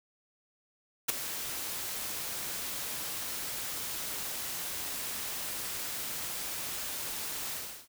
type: noise with ADSR envelope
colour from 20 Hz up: white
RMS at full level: -25 dBFS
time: 1.08-7.88 s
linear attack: 15 ms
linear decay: 10 ms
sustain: -12 dB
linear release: 350 ms
effects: none